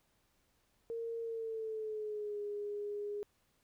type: tone with pitch glide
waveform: sine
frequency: 460 to 412.2 Hz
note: A#4 to G#4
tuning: -23 to -13 cents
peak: -37 dBFS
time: 0.9-3.23 s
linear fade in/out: 0 ms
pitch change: -190 cents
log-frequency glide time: 1.21-2.4 s
effects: pink hiss -75 dBFS RMS until 3.63 s